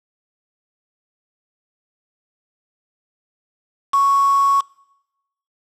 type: tone with quantisation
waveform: sine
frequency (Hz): 1109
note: C#6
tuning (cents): 0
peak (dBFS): -12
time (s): 3.93-4.61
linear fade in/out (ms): 10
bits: 4
effects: noise-tail reverb RT60 0.9 s tail -25 dB re dry + low-pass 6000 Hz 12 dB/octave